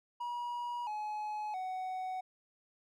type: tone with pitch steps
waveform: triangle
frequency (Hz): 962 / 847.2 / 746.1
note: B5 / G#5 / F#5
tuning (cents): -46 / +34 / +14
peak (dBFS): -34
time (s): 0.2-2.21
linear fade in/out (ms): 10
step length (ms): 670
effects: none